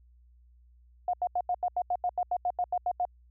sine tone bursts, 717 Hz, F5, 45 cents sharp, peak -25 dBFS, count 15, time 1.08-3.052 s, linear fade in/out 2 ms, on 54 ms, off 83 ms, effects added 60 Hz sine -56 dBFS peak until 3.3 s

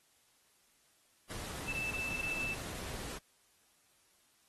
sine tone in noise, 2641 Hz, E7, 3 cents sharp, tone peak -35 dBFS, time 1.67-2.55 s, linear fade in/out 20 ms, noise pink, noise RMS -44 dBFS, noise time 1.29-3.19 s, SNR +6 dB, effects white hiss -70 dBFS RMS until 4.48 s + AAC 32 kbps

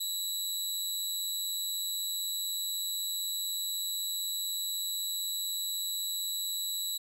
20% pulse tone with amplitude modulation, 3928 Hz, B7, 10 cents flat, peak -24 dBFS, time 0-6.98 s, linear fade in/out 10 ms, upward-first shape sine, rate 185 Hz, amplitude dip 45%, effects none

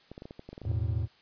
clicks, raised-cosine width 2 ms, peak -29 dBFS, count 12, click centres 0.116 / 0.179 / 0.221 / 0.255 / 0.309 / 0.394 / 0.49 / 0.53 / 0.579 / 0.617 / 0.652 / 0.715 s
triangle chord, E suspended fourth, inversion none, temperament equal with one note detuned, 82.41 / 108.93 / 123.47 Hz, E2 / A2 / B2, 0 / -17 / 0 cents, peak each -29 / -28 / -34 dBFS, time 0.63-1.08 s, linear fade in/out 50 ms
effects white hiss -61 dBFS RMS until 1.21 s + resampled to 11025 Hz

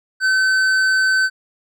triangle tone with hard clipping, 1529 Hz, G6, 44 cents flat, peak -15 dBFS, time 0.2-1.3 s, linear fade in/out 50 ms, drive 12 dB, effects none

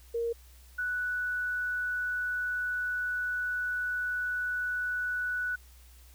sine tone pair in turn, 466.2 / 1480.1 Hz, A#4 / F#6, 0 / 0 cents, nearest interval octave + minor sixth, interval 2000 cents, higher second, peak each -28 / -29 dBFS, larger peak first, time 0.14-0.33 / 0.78-5.56 s, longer second, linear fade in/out 10 ms, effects added 62 Hz sine -52 dBFS peak until 6.14 s + white hiss -60 dBFS RMS until 6.14 s

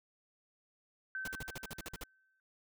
sine tone with exponential decay, 1540 Hz, G6, 31 cents flat, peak -36 dBFS, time 1.15-2.4 s, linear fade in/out 1 ms, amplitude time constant 270 ms
pink noise bursts, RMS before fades -43 dBFS, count 11, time 1.25-2.037 s, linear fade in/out 2 ms, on 27 ms, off 49 ms
effects none

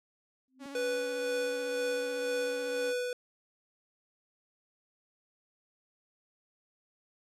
sine tone with exponential growth, 260 Hz, C4, 11 cents flat, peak -39 dBFS, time 0.48-0.66 s, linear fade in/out 1 ms, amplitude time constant 38 ms
sawtooth tone with vibrato, 279.2 Hz, C#4, 13 cents sharp, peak -38 dBFS, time 0.59-2.94 s, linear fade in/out 50 ms, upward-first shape sine, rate 16 Hz, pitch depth 31 cents each way
square tone with tremolo, 493.9 Hz, B4, in tune, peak -30 dBFS, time 0.75-3.13 s, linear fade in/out 2 ms, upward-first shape sine, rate 2 Hz, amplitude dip 35%
effects low-pass 10000 Hz 12 dB/octave

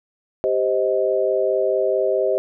sine chord, C minor, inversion second, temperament just, 392.4 / 523.3 / 627.9 Hz, G4 / C5 / Eb5, +2 / 0 / +16 cents, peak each -21 dBFS, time 0.44-2.38 s, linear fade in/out 0 ms, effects none

